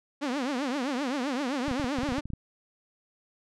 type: tone with vibrato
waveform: sawtooth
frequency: 267.4 Hz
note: C4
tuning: 38 cents sharp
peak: -24 dBFS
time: 0.21-2.21 s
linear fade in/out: 20 ms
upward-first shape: triangle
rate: 7.7 Hz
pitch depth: 230 cents each way
type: clicks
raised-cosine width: 5 ms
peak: -24 dBFS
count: 12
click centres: 1.682 / 1.713 / 1.798 / 1.843 / 1.986 / 2.033 / 2.089 / 2.122 / 2.183 / 2.256 / 2.303 / 2.335 s
effects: low-pass 6000 Hz 12 dB/octave

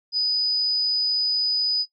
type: tone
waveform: sine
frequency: 4978 Hz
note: D#8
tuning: in tune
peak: -19 dBFS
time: 0.12-1.86 s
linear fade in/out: 50 ms
effects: noise-tail reverb RT60 0.1 s tail -21 dB re dry

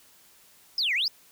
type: exponential two-way sweep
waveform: sine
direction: down then up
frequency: 5360 to 1853 to 5360 Hz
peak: -22 dBFS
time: 0.78-1.08 s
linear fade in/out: 2 ms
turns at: 0.94 s
effects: tanh soft clip ceiling -19 dBFS + white hiss -57 dBFS RMS until 1.31 s

